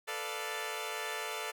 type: chord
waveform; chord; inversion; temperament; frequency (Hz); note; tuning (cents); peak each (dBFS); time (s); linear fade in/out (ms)
10% pulse; B half-diminished seventh; third; equal; 440 / 493.9 / 587.3 / 698.5; A4 / B4 / D5 / F5; 0 / 0 / 0 / 0; -31 / -36 / -34 / -35; 0.07-1.52; 20
effects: none

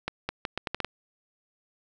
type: accelerating click train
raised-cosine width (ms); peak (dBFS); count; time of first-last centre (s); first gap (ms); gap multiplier
0.3; -13; 8; 0.08-0.847; 210; 0.77
effects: none

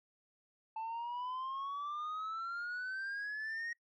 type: exponential sweep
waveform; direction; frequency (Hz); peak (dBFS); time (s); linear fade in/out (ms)
sine; up; 880 to 1882; -35; 0.76-3.73; 5
effects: noise-tail reverb RT60 0.1 s tail -22 dB re dry + tanh soft clip ceiling -37 dBFS

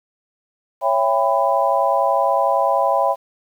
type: chord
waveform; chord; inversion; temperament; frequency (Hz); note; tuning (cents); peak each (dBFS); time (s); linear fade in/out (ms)
sine; C# half-diminished seventh; none; just; 554.4 / 665.2 / 798.3 / 997.9; C#5 / E5 / G5 / B5; 0 / +16 / +31 / +18; -20; 0.81-3.16; 50
effects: 8-bit

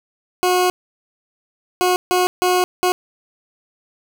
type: tone bursts at uneven times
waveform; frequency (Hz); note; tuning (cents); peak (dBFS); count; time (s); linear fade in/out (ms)
20% pulse; 362.9; F#4; -34; -9; 5; 0.43-0.7 / 1.81-1.96 / 2.11-2.27 / 2.42-2.64 / 2.83-2.92; 0
effects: none

